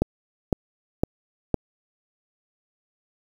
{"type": "click train", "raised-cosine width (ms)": 2, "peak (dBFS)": -6, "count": 4, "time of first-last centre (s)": [0.02, 1.543], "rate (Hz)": 1.97, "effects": ["7-bit"]}